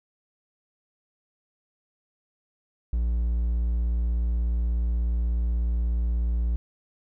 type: tone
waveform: triangle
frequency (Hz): 58.27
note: A#1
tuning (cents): 0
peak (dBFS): -20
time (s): 2.93-6.56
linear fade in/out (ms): 0
effects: none